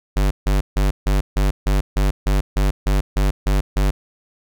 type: tone bursts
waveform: square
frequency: 49.03 Hz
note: G1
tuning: 1 cent sharp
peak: -15 dBFS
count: 13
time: 0.16-3.91 s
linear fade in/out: 10 ms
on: 150 ms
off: 150 ms
effects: none